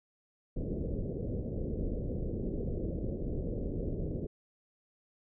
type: low-pass noise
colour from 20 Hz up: pink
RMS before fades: -35 dBFS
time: 0.56-4.27 s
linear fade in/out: 10 ms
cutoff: 540 Hz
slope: 48 dB/octave
effects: none